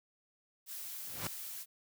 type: noise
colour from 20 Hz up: blue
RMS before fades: -44 dBFS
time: 0.66-1.66 s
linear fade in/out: 50 ms
type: noise with exponential growth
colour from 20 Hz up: pink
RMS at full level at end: -35 dBFS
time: 0.97-1.27 s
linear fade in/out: 2 ms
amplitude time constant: 65 ms
effects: high-pass 80 Hz 12 dB/octave